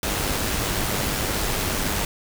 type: noise with amplitude modulation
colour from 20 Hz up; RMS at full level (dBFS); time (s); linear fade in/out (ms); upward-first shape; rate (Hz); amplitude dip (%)
pink; -23; 0.03-2.05; 2; sine; 102; 35
effects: none